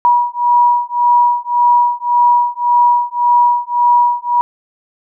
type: beating tone pair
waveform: sine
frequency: 964 / 965.8 Hz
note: B5 / B5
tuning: -42 / -39 cents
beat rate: 1.8 Hz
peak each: -12 dBFS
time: 0.05-4.41 s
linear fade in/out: 0 ms
effects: none